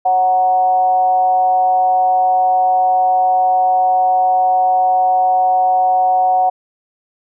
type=tone with frequency modulation; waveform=sine; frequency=740 Hz; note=F#5; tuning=in tune; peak=-10 dBFS; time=0.05-6.5 s; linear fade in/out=10 ms; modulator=191 Hz; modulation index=0.39; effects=none